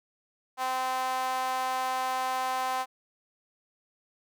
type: tone with high-pass filter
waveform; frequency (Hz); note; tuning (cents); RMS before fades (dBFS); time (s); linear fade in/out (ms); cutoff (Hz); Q
sawtooth; 258.3; C4; -22; -30; 0.57-2.86; 50; 870; 5.3
effects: none